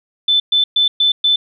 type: tone bursts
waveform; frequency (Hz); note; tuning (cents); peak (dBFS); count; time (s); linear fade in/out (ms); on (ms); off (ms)
sine; 3520; A7; 0; -10; 5; 0.28-1.36; 5; 120; 120
effects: none